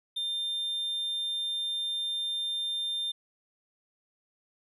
triangle tone, 3600 Hz, A7, 39 cents sharp, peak -28 dBFS, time 0.16-3.12 s, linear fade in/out 10 ms, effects resampled to 32000 Hz

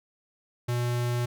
square tone, 121.2 Hz, B2, 32 cents flat, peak -26 dBFS, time 0.68-1.26 s, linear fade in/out 10 ms, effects none

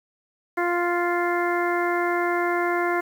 harmonic tone, 349.2 Hz, F4, in tune, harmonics 1 / 2 / 3 / 4 / 5 / 6, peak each -24 / -27 / -29 / -30 / -31 / -32 dBFS, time 0.57-3.01 s, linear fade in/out 10 ms, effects 8-bit

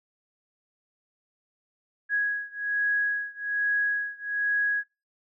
sine beating tone pair, 1661.2 / 1662.4 Hz, G#6 / G#6, 0 / +1 cents, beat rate 1.2 Hz, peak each -27 / -28 dBFS, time 2.09-4.84 s, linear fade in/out 50 ms, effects noise-tail reverb RT60 0.3 s tail -26 dB re dry

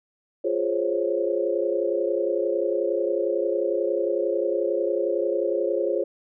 sine chord, Db major seventh, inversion first, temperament equal, 349.2 / 415.3 / 523.3 / 554.4 Hz, F4 / Ab4 / C5 / Db5, 0 / 0 / 0 / 0 cents, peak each -27 dBFS, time 0.44-6.04 s, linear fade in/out 10 ms, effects none

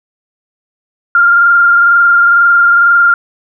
sine tone with frequency modulation, 1396.9 Hz, F6, in tune, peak -4 dBFS, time 1.15-3.14 s, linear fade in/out 2 ms, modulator 22.1 Hz, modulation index 0.85, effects none

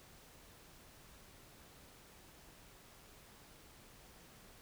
silence, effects pink hiss -60 dBFS RMS until 4.61 s

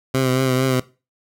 15% pulse tone with vibrato, 130 Hz, C3, 11 cents flat, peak -10 dBFS, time 0.14-0.8 s, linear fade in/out 5 ms, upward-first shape triangle, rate 4.4 Hz, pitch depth 41 cents each way, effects noise-tail reverb RT60 0.3 s tail -19 dB re dry

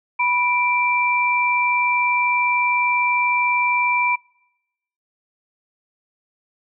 sine tone pair together, 983.4 / 2349 Hz, B5 / D7, -8 / 0 cents, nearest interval octave + minor third, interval 1508 cents, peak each -19 dBFS, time 0.19-4.16 s, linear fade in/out 10 ms, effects noise-tail reverb RT60 0.9 s tail -26 dB re dry

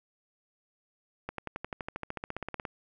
accelerating click train, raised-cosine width 0.5 ms, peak -20 dBFS, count 20, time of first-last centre 1.29-2.652 s, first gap 93 ms, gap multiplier 0.97, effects none

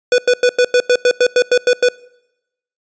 square tone bursts, 493.9 Hz, B4, in tune, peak -9 dBFS, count 12, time 0.12-1.887 s, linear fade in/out 2 ms, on 62 ms, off 93 ms, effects noise-tail reverb RT60 0.9 s tail -24 dB re dry + resampled to 16000 Hz

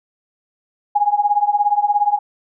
sine tone with tremolo, 825 Hz, G#5, 12 cents flat, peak -9 dBFS, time 0.95-2.19 s, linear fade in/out 10 ms, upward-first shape triangle, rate 17 Hz, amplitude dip 95%, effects none

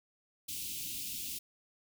white band-stop noise, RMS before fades -40 dBFS, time 0.48-1.39 s, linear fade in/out 10 ms, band 340 to 2500 Hz, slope 48 dB/octave, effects none

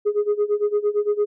sine tone with tremolo, 415.3 Hz, G#4, in tune, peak -13 dBFS, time 0.05-1.26 s, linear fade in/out 20 ms, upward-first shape sine, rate 8.8 Hz, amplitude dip 90%, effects tanh soft clip ceiling -14 dBFS

